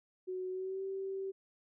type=tone with pitch glide; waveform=sine; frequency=370 to 386.4 Hz; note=F#4 to G4; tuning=0 to -25 cents; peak=-36 dBFS; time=0.27-1.32 s; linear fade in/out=20 ms; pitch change=+75 cents; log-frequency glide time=0.5-0.83 s; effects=none